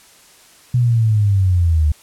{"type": "linear sweep", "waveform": "sine", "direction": "down", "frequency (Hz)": [125, 73.42], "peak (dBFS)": -11, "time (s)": [0.74, 1.92], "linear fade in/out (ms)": 5, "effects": ["white hiss -47 dBFS RMS until 2.02 s", "low-pass 11000 Hz 12 dB/octave"]}